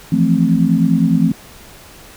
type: chord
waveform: sine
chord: F major seventh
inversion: third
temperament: equal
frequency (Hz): 164.81 / 174.61 / 220 / 261.6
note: E3 / F3 / A3 / C4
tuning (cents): 0 / 0 / 0 / 0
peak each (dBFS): -16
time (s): 0.12-1.32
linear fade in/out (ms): 5
effects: pink hiss -40 dBFS RMS until 2.16 s